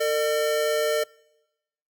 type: tone pair together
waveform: square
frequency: 452.2 / 604 Hz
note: A4 / D5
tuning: +47 / +48 cents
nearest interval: perfect fourth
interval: 501 cents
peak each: -25 / -25 dBFS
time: 0-1.04 s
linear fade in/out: 10 ms
effects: noise-tail reverb RT60 1.0 s tail -26 dB re dry + Opus 48 kbps